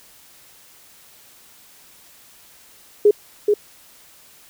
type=tone with echo; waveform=sine; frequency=415.3 Hz; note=G#4; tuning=in tune; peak=-8 dBFS; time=3.05-3.11 s; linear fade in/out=5 ms; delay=430 ms; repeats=1; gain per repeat=-4 dB; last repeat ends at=3.54 s; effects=white hiss -49 dBFS RMS until 4.49 s